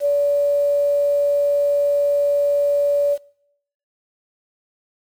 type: tone with quantisation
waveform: sine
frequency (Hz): 574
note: D5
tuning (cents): -40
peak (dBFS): -14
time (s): 0-3.18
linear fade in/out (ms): 50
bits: 7
effects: noise-tail reverb RT60 0.7 s tail -23 dB re dry + MP3 96 kbps